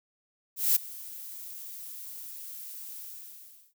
violet noise with ADSR envelope, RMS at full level -21 dBFS, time 0.56-3.74 s, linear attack 200 ms, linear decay 8 ms, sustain -21 dB, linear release 750 ms, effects none

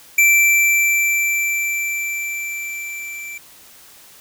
square tone with level ramp, 2340 Hz, D7, 7 cents flat, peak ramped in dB -10 to -30 dBFS, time 0.18-3.38 s, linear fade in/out 5 ms, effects white hiss -45 dBFS RMS until 4.2 s

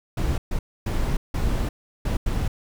brown noise bursts at uneven times, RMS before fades -23 dBFS, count 6, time 0.17-0.38 / 0.51-0.59 / 0.86-1.17 / 1.34-1.69 / 2.05-2.17 / 2.26-2.48 s, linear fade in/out 5 ms, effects none

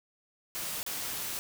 white noise with dropouts, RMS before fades -36 dBFS, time 0.55-1.39 s, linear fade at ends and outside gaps 0 ms, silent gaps 0.83-0.864 s, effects none

